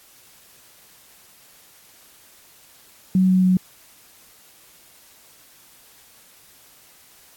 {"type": "tone with pitch steps", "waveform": "sine", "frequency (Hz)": [186.8, 185.62, 184.44], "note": ["F#3", "F#3", "F#3"], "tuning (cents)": [17, 6, -5], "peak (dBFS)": -13, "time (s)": [3.15, 3.57], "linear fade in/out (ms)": 2, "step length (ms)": 140, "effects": ["white hiss -51 dBFS RMS until 7.36 s", "AAC 64 kbps"]}